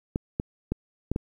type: clicks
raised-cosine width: 3 ms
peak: -13 dBFS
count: 5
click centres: 0.159 / 0.399 / 0.72 / 1.116 / 1.161 s
effects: 9-bit